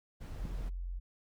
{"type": "noise", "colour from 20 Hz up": "brown", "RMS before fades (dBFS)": -44, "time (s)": [0.2, 0.7], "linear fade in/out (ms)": 20}
{"type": "tone", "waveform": "sine", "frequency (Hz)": 44.14, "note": "F1", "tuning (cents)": 19, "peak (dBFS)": -36, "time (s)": [0.39, 1], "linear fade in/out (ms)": 20}
{"type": "click", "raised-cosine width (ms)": 5, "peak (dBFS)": -28, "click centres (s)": 0.454}
{"effects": []}